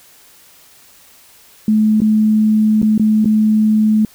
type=tone with dropouts; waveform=sine; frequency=215.5 Hz; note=A3; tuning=36 cents flat; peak=-9 dBFS; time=1.68-4.05 s; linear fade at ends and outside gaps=2 ms; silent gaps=2.004-2.017 / 2.818-2.828 / 2.979-2.996 / 3.246-3.256 s; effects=white hiss -46 dBFS RMS until 4.14 s